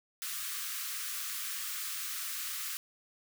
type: high-pass noise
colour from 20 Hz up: white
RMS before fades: -38 dBFS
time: 0.22-2.77 s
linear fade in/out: 0 ms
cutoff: 1100 Hz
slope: 96 dB/octave
effects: none